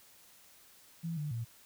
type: tone with pitch steps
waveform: sine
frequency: 166.2 / 148.9 / 116.1 Hz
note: E3 / D3 / A#2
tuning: +15 / +24 / -7 cents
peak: -34 dBFS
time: 1.03-1.45 s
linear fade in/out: 20 ms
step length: 140 ms
effects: white hiss -60 dBFS RMS until 1.65 s